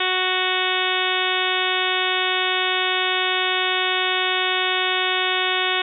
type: harmonic tone with a mistuned harmonic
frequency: 370 Hz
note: F#4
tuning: in tune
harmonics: 1 / 2 / 3 / 4 / 5 / 6 / 7 / 8 / 9 / 10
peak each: -28 / -28 / -28 / -28 / -28 / -28 / -28 / -28 / -28 / -28 dBFS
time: 0-5.82 s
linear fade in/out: 5 ms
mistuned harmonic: 10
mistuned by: -26 cents
effects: none